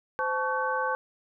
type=tone cluster; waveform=sine; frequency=516 / 873 / 1121 / 1527 Hz; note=C5 / A5 / C#6 / G6; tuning=-24 / -14 / +19 / -46 cents; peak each=-31 dBFS; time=0.19-0.95 s; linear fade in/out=0 ms; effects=none